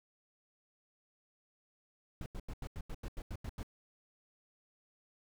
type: noise bursts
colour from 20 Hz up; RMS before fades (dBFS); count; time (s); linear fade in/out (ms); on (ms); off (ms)
brown; -41; 11; 2.21-3.631; 2; 51; 86
effects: none